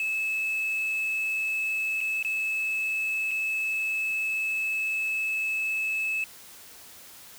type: tone with dropouts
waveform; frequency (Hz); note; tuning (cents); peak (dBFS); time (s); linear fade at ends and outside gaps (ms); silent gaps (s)
triangle; 2602; E7; -23; -23; 0-6.24; 1; 2.006-2.012 / 2.227-2.248 / 3.31-3.314
effects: tanh soft clip ceiling -21 dBFS + white hiss -48 dBFS RMS until 7.38 s

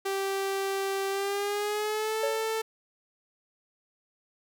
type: tone with pitch glide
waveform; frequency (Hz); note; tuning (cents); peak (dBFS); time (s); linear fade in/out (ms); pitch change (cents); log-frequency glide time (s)
sawtooth; 390.3 to 443.2; G4 to A4; -8 to +13; -24; 0.05-2.62; 10; +221; 1.09-2.25
type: tone with exponential decay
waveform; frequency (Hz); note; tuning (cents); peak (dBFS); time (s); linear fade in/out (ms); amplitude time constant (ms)
triangle; 560; C#5; +18; -23; 2.23-2.6; 5; 80
effects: none

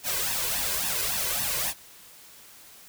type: noise with flanger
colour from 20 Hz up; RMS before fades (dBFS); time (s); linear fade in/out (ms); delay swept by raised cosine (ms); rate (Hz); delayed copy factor
white; -28; 0.03-1.74; 50; 1.1 to 2.02; 3.6; +0.75
effects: white hiss -50 dBFS RMS until 2.88 s

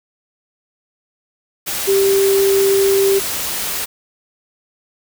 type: tone in noise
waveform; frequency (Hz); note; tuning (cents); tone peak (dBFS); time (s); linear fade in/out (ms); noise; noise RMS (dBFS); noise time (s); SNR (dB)
sine; 392; G4; 0; -11; 1.87-3.2; 20; white; -22; 1.66-3.86; +8
effects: none

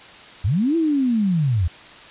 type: linear two-way sweep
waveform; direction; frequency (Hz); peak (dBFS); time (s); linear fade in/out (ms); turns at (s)
sine; up then down; 76.5 to 338.4 to 76.5; -16; 0.44-1.68; 10; 0.76
effects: white hiss -42 dBFS RMS until 2.1 s + resampled to 8000 Hz

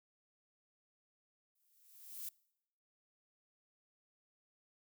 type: noise with exponential growth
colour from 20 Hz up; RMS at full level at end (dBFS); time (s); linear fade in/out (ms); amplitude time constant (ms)
violet; -42; 1.55-2.29; 5; 160
effects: noise-tail reverb RT60 0.8 s tail -24 dB re dry

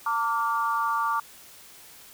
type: tone cluster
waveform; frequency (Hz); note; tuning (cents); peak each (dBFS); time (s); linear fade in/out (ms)
sine; 906 / 1162 / 1408; A#5 / D6 / F6; -50 / -19 / +14; -28 / -25 / -32; 0.06-1.2; 5
effects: white hiss -49 dBFS RMS until 2.13 s

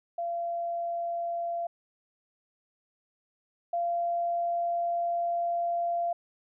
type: tone pair in turn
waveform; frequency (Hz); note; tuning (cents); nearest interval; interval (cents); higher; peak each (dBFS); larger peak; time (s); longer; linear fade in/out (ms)
sine; 685 / 688.8; F5 / F5; -34 / -24; unison; 10; second; -29 / -26; second; 0.18-1.67 / 3.73-6.13; second; 5
effects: none

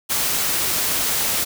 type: noise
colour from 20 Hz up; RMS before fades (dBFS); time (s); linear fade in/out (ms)
white; -21; 0.09-1.45; 20
effects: none

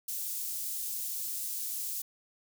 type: high-pass noise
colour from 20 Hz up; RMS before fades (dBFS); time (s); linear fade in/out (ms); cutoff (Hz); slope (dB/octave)
white; -36; 0.08-2.02; 5; 6900; 12
effects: none

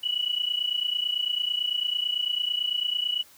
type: tone pair together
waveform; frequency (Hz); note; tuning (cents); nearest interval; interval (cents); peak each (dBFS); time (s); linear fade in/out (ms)
sine; 2931 / 2960; F#7 / F#7; -17 / 0; unison; 17; -27 / -28; 0.03-3.23; 10
effects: white hiss -54 dBFS RMS until 3.37 s

